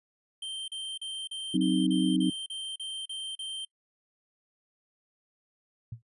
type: tone bursts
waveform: square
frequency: 3136 Hz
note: G7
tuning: in tune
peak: -35 dBFS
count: 11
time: 0.42-3.65 s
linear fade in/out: 5 ms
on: 260 ms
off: 37 ms
type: chord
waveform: sine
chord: C diminished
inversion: second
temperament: equal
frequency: 185 / 261.6 / 311.1 Hz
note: Gb3 / C4 / Eb4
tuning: 0 / 0 / 0 cents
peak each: -27 dBFS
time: 1.54-2.3 s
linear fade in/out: 5 ms
type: tone with exponential decay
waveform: sine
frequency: 115.5 Hz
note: A#2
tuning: 16 cents flat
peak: -32 dBFS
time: 5.92-6.02 s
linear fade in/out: 5 ms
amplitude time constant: 21 ms
effects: noise-tail reverb RT60 0.1 s tail -26 dB re dry + resampled to 24000 Hz